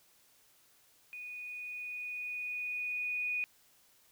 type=tone with level ramp; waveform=sine; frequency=2471 Hz; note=D#7; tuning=13 cents flat; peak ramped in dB=-42 to -31 dBFS; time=1.13-3.44 s; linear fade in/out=0 ms; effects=white hiss -66 dBFS RMS until 4.11 s